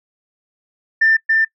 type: tone with echo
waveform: sine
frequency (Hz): 1787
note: A6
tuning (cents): +26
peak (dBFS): -9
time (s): 1.01-1.17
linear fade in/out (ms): 10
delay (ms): 280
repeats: 1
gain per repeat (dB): -2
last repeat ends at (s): 1.45
effects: noise-tail reverb RT60 0.1 s tail -23 dB re dry + tanh soft clip ceiling -5 dBFS